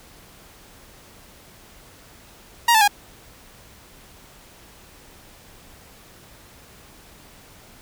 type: tone with pitch steps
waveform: sawtooth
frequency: 941 / 878 / 819.2 Hz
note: A#5 / A5 / G#5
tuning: +16 / -4 / -24 cents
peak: -9 dBFS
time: 2.68-2.878 s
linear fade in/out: 5 ms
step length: 66 ms
effects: pink hiss -48 dBFS RMS until 7.81 s